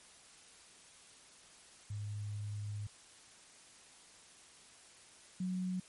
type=tone pair in turn; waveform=sine; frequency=103.83 / 183.89 Hz; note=G#2 / F#3; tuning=0 / -10 cents; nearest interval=minor seventh; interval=990 cents; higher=second; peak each=-38 / -34 dBFS; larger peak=second; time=1.9-2.87 / 5.4-5.8 s; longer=first; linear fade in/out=5 ms; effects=white hiss -59 dBFS RMS until 5.88 s + MP3 48 kbps